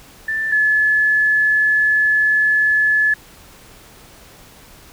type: tone pair in turn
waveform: sine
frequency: 1768 / 1718.7 Hz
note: A6 / A6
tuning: +8 / -41 cents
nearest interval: unison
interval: 49 cents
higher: first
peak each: -18 / -12 dBFS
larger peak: second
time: 0.28-0.52 / 0.52-3.14 s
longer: second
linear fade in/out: 5 ms
effects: pink hiss -44 dBFS RMS until 4.92 s